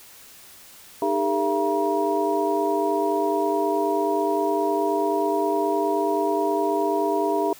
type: tone cluster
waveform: sine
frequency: 306.7 / 401.1 / 450.6 / 676 / 953 Hz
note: D#4 / G4 / A4 / E5 / A#5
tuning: -25 / +40 / +41 / +43 / +38 cents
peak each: -27 / -24 / -32 / -26 / -26 dBFS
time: 1.02-7.53 s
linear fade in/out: 2 ms
effects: white hiss -47 dBFS RMS until 7.59 s